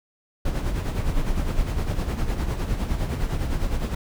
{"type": "noise with tremolo", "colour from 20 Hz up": "brown", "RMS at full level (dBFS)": -22, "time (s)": [0.45, 3.95], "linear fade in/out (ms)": 5, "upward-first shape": "sine", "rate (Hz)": 9.8, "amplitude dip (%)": 55, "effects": []}